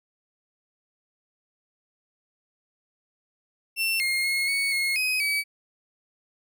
35% pulse tone with pitch steps, 2700 / 2135 / 2161 / 2222 / 2161 / 2519 / 2283 Hz, E7 / C7 / C#7 / C#7 / C#7 / D#7 / D7, +41 / +34 / -45 / +4 / -45 / +21 / -50 cents, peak -21 dBFS, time 3.76-5.44 s, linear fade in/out 50 ms, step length 240 ms, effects none

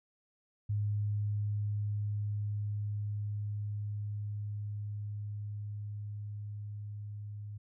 sine tone with level ramp, 103.83 Hz, G#2, in tune, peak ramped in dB -29 to -40 dBFS, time 0.69-7.58 s, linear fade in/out 10 ms, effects none

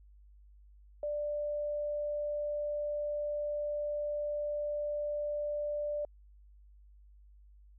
sine tone, 590 Hz, D5, 8 cents sharp, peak -32 dBFS, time 1.03-6.05 s, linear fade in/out 2 ms, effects added 50 Hz sine -55 dBFS peak until 7.78 s

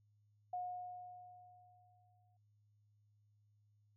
sine tone with exponential decay, 722 Hz, F#5, 43 cents flat, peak -38 dBFS, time 0.53-2.37 s, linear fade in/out 5 ms, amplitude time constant 400 ms, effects added 104 Hz sine -70 dBFS peak until 3.96 s

